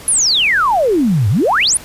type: exponential two-way sweep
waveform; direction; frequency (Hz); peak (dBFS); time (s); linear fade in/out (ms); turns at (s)
sine; down then up; 11000 to 93.7 to 11000; -10; 0.08-1.77; 0; 1.29
effects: pink hiss -35 dBFS RMS until 1.84 s + resampled to 32000 Hz